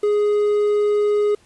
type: tone with quantisation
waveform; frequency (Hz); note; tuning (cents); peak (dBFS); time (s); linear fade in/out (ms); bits
triangle; 415.9; G#4; +2; -13; 0.03-1.35; 5; 7
effects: pink hiss -55 dBFS RMS until 1.45 s + resampled to 24000 Hz